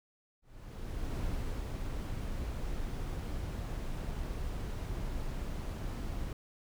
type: noise with ADSR envelope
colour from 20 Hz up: brown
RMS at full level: -35 dBFS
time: 0.42-6.33 s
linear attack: 780 ms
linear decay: 450 ms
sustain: -2 dB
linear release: 3 ms
effects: none